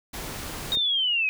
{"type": "noise", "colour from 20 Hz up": "pink", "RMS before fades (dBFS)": -35, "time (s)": [0.13, 0.76], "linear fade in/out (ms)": 10}
{"type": "linear sweep", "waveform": "sine", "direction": "down", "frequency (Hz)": [3752, 2489], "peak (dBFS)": -21, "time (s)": [0.72, 1.29], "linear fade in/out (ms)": 0}
{"type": "click", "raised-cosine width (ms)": 2, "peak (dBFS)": -24, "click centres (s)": 0.772}
{"effects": []}